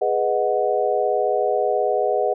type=chord; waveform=sine; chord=G# minor seventh; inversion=none; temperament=equal with one note detuned; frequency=415.3 / 493.9 / 622.3 / 736.6 Hz; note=G#4 / B4 / D#5 / F#5; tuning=0 / 0 / 0 / -8 cents; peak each=-23 dBFS; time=0.01-2.34 s; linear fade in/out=10 ms; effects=none